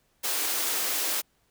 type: high-pass noise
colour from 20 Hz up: white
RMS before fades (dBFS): -28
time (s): 0.23-1.22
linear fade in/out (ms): 20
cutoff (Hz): 260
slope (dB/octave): 48
effects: pink hiss -69 dBFS RMS until 1.5 s